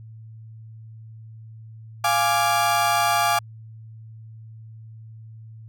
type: chord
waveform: 35% pulse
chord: D diminished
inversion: first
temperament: equal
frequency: 698.5 / 830.6 / 1174.7 Hz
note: F5 / Ab5 / D6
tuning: 0 / 0 / 0 cents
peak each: -21 dBFS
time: 2.04-3.39 s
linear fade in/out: 5 ms
effects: added 111 Hz sine -39 dBFS peak until 5.68 s